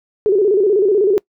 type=tone with vibrato; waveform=sine; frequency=400 Hz; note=G4; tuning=35 cents sharp; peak=-10 dBFS; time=0.26-1.18 s; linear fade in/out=0 ms; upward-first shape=square; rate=16 Hz; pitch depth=110 cents each way; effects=noise-tail reverb RT60 0.1 s tail -24 dB re dry